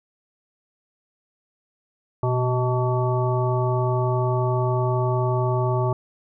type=harmonic tone with a mistuned harmonic; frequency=126.1 Hz; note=B2; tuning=36 cents sharp; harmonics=1 / 3 / 5 / 7 / 9; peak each=-21 / -26 / -28 / -29 / -31 dBFS; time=2.23-5.93 s; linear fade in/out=2 ms; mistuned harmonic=1; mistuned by=-52 cents; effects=none